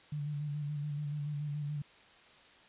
sine tone with vibrato, 147 Hz, D3, 2 cents sharp, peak -34 dBFS, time 0.12-1.82 s, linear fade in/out 5 ms, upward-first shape square, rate 7 Hz, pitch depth 30 cents each way, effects white hiss -59 dBFS RMS until 2.68 s + resampled to 8000 Hz

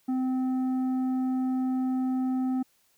sine tone with tanh clipping, 258 Hz, C4, 24 cents flat, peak -26 dBFS, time 0.08-2.63 s, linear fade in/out 10 ms, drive 7 dB, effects white hiss -67 dBFS RMS until 2.97 s

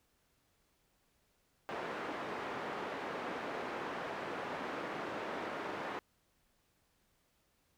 pink band-pass noise, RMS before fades -41 dBFS, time 1.69-5.99 s, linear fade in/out 0 ms, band 340 to 1700 Hz, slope 12 dB/octave, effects pink hiss -75 dBFS RMS until 7.77 s

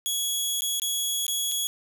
15% pulse tone with dropouts, 3348 Hz, G#7, 13 cents sharp, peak -18 dBFS, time 0.06-1.67 s, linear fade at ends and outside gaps 0 ms, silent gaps 0.608-0.62 / 0.798-0.819 / 1.266-1.281 / 1.515-1.519 s, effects none

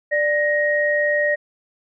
sine tone pair together, 590.7 / 1877 Hz, D5 / A#6, +10 / +11 cents, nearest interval octave + minor sixth, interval 2001 cents, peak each -19 dBFS, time 0.11-1.36 s, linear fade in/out 20 ms, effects none

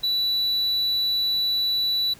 triangle tone, 3950 Hz, B7, in tune, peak -19 dBFS, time 0.03-2.14 s, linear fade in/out 10 ms, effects pink hiss -49 dBFS RMS until 2.19 s

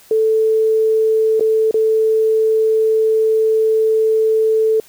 sine tone with dropouts, 440 Hz, A4, in tune, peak -11 dBFS, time 0.11-4.8 s, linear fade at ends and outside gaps 2 ms, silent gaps 1.397-1.407 / 1.711-1.742 s, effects white hiss -46 dBFS RMS until 4.88 s

